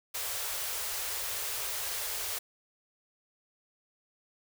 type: band-stop noise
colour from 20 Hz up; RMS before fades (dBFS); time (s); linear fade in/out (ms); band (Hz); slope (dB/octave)
white; -35; 0.14-2.39; 10; 110 to 380; 96
effects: none